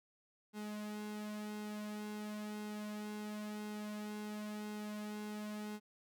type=tone with flanger; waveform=sawtooth; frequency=210.6 Hz; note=G#3; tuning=24 cents sharp; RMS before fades=-44 dBFS; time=0.53-5.8 s; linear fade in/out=50 ms; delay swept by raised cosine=1.7 to 3.1 ms; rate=0.96 Hz; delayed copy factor=-0.65; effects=none